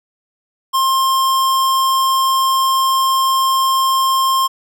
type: tone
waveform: square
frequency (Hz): 1061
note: C6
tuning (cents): +24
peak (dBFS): -13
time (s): 0.73-4.48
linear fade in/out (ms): 20
effects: none